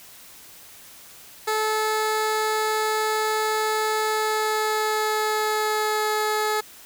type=tone with pitch glide; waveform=15% pulse; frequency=433.2 to 427.7 Hz; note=A4 to A4; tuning=-27 to -49 cents; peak=-15 dBFS; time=1.47-6.61 s; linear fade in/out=10 ms; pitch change=-22 cents; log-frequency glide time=4.01-6.13 s; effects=white hiss -46 dBFS RMS until 6.85 s